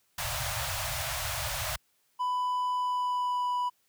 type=band-stop noise; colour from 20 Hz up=pink; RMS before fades=-32 dBFS; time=0.18-1.76 s; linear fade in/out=5 ms; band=140 to 560 Hz; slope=96 dB/octave
type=tone with pitch glide; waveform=triangle; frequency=996 to 986.3 Hz; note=B5 to B5; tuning=+14 to -3 cents; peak=-25 dBFS; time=2.19-3.7 s; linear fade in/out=20 ms; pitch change=-17 cents; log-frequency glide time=2.74-3.56 s
effects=white hiss -71 dBFS RMS until 3.88 s + high-pass 60 Hz 12 dB/octave